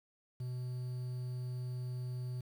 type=tone with quantisation; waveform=triangle; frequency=125.2 Hz; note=B2; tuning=24 cents sharp; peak=-35 dBFS; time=0.4-2.41 s; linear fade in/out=5 ms; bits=10; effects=none